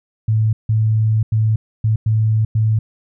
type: tone bursts at uneven times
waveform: sine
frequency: 109.6 Hz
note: A2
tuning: 6 cents flat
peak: -12 dBFS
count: 6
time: 0.28-0.53 / 0.69-1.23 / 1.32-1.56 / 1.84-1.96 / 2.06-2.45 / 2.55-2.79 s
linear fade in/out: 5 ms
effects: none